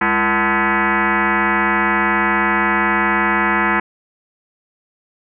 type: tone with frequency modulation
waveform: sine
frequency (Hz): 338.7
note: E4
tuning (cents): +47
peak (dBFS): -13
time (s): 0.01-3.8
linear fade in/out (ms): 5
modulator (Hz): 272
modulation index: 6.8
effects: none